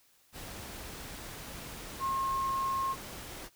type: tone in noise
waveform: sine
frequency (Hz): 1073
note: C6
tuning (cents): +43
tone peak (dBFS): -29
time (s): 1.99-2.96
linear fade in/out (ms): 50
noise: pink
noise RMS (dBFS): -44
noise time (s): 0.32-3.5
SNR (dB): +12
effects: white hiss -66 dBFS RMS until 3.55 s